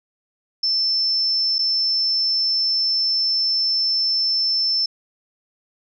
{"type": "tone with dropouts", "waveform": "sine", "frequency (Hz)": 5310, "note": "E8", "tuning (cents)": 12, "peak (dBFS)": -17, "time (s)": [0.63, 4.86], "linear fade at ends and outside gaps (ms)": 5, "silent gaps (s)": [1.584, 1.589], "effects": []}